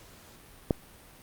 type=click; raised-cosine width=2 ms; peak=-10 dBFS; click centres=0.708 s; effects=pink hiss -53 dBFS RMS until 1.22 s + Opus 48 kbps